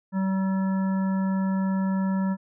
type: harmonic tone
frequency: 191.2 Hz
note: G3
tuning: 43 cents flat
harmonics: 1 / 3 / 5 / 7 / 9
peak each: -22 / -38 / -36 / -43 / -44 dBFS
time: 0.12-2.37 s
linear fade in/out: 50 ms
effects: none